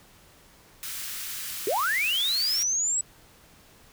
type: high-pass noise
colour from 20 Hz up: white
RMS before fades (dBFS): -35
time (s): 0.83-2.63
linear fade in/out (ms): 0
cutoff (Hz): 1300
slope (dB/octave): 24
type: linear sweep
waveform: sine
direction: up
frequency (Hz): 349.2 to 7902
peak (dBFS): -23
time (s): 1.67-3.01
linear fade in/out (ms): 2
effects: pink hiss -55 dBFS RMS until 3.92 s